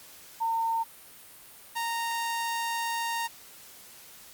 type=tone pair in turn; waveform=sine / sawtooth; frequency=910 / 926.4 Hz; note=A#5 / A#5; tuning=-42 / -11 cents; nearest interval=unison; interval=31 cents; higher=second; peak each=-25 dBFS; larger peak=neither; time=0.4-0.84 / 1.75-3.28 s; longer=second; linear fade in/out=20 ms; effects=white hiss -50 dBFS RMS until 4.33 s + Opus 48 kbps